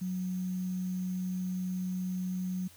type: tone with sample-and-hold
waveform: sine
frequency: 183.8 Hz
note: F#3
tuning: 11 cents flat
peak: -31 dBFS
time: 0.01-2.68 s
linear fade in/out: 10 ms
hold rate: 6300 Hz
effects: added 89 Hz sine -60 dBFS peak until 2.76 s + white hiss -57 dBFS RMS until 2.76 s